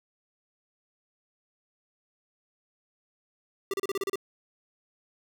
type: tone bursts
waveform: square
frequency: 392 Hz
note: G4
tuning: in tune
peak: -28 dBFS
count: 8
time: 3.71-4.157 s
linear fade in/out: 2 ms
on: 27 ms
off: 33 ms
effects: none